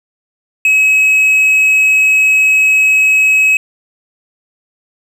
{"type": "tone", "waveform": "triangle", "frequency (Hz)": 2559, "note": "D#7", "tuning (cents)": 48, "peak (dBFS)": -5, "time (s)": [0.65, 3.57], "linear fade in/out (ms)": 2, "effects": []}